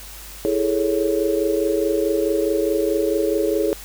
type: chord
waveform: sine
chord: A major seventh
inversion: second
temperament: equal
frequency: 329.6 / 415.3 / 440 / 554.4 Hz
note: E4 / G#4 / A4 / C#5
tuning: 0 / 0 / 0 / 0 cents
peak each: -23 / -21 / -24 / -24 dBFS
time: 0.45-3.73 s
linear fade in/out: 0 ms
effects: added 50 Hz sine -40 dBFS peak until 3.84 s + white hiss -39 dBFS RMS until 3.84 s